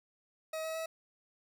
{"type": "tone with pitch steps", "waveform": "40% pulse", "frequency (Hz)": [635, 640.9, 646.8], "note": ["D#5", "E5", "E5"], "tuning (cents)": [35, -49, -33], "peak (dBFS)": -35, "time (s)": [0.53, 0.86], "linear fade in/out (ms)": 5, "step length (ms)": 110, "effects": []}